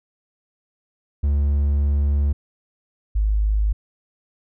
triangle / sine tone pair in turn, 71.6 / 52.15 Hz, D2 / G#1, -43 / +8 cents, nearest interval perfect fourth, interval 549 cents, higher first, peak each -14 / -16 dBFS, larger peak first, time 1.23-2.33 / 3.15-3.73 s, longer first, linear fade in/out 10 ms, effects none

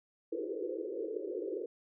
white band-pass noise, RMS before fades -38 dBFS, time 0.32-1.66 s, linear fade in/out 5 ms, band 320 to 510 Hz, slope 96 dB/octave, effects none

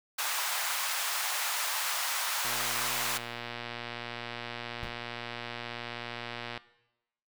pink high-pass noise, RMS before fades -32 dBFS, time 0.18-3.18 s, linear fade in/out 10 ms, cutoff 830 Hz, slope 24 dB/octave
click train, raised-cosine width 0.3 ms, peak -21 dBFS, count 492, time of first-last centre 2.45-6.576 s, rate 119 Hz
brown noise with exponential decay, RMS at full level -34 dBFS, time 4.83-4.99 s, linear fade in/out 2 ms, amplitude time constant 34 ms
effects noise-tail reverb RT60 0.9 s tail -18 dB re dry

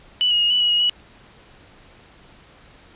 sine tone with pitch steps, 2968 / 2881 / 2864 / 2964 / 2911 / 2884 / 2931 Hz, F#7 / F#7 / F7 / F#7 / F#7 / F#7 / F#7, +5 / -47 / +43 / +2 / -29 / -45 / -17 cents, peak -15 dBFS, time 0.21-0.896 s, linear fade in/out 0 ms, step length 98 ms, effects pink hiss -49 dBFS RMS until 2.95 s + resampled to 8000 Hz

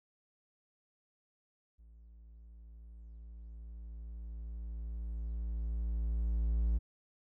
triangle tone with level ramp, 56.4 Hz, A1, 44 cents sharp, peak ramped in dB -53 to -25 dBFS, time 1.78-6.79 s, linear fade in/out 20 ms, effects none

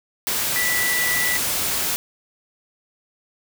sine tone in noise, 1969 Hz, B6, 6 cents flat, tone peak -21 dBFS, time 0.56-1.37 s, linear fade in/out 0 ms, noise white, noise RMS -23 dBFS, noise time 0.27-1.96 s, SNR -1 dB, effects none

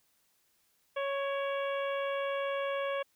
harmonic tone with a mistuned harmonic, 554.4 Hz, C#5, in tune, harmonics 1 / 2 / 3 / 4 / 5 / 6, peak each -32 / -38 / -42 / -44 / -46 / -48 dBFS, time 0.96-3.03 s, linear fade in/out 10 ms, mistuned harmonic 4, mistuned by +39 cents, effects white hiss -72 dBFS RMS until 3.15 s

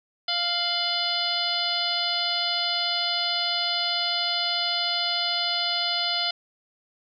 harmonic tone with a mistuned harmonic, 698.5 Hz, F5, in tune, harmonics 1 / 2 / 3 / 4 / 5 / 6 / 7, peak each -32 / -34 / -35 / -30 / -30 / -29 / -30 dBFS, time 0.28-6.31 s, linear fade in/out 5 ms, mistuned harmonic 4, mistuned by +110 cents, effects none

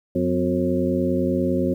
harmonic tone with a mistuned harmonic, 90 Hz, F#2, 47 cents flat, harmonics 1 / 2 / 3 / 4 / 5 / 6, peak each -30 / -25 / -23 / -25 / -33 / -26 dBFS, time 0.15-1.74 s, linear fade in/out 5 ms, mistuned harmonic 3, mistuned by -82 cents, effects 9-bit

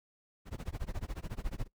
brown noise with tremolo, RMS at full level -35 dBFS, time 0.45-1.68 s, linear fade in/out 50 ms, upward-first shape sine, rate 14 Hz, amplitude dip 100%, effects noise-tail reverb RT60 0.1 s tail -18 dB re dry

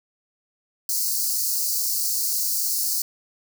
white high-pass noise, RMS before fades -24 dBFS, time 0.89-3.02 s, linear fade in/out 2 ms, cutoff 4300 Hz, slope 96 dB/octave, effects none

